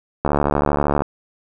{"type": "click train", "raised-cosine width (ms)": 1, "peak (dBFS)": -3, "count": 57, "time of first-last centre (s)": [0.25, 1.02], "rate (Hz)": 72.7, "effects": []}